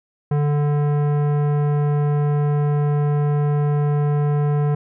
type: tone with tanh clipping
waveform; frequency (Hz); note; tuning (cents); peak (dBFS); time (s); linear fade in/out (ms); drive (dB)
sine; 146.5; D3; -4; -18; 0.31-4.75; 5; 16
effects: none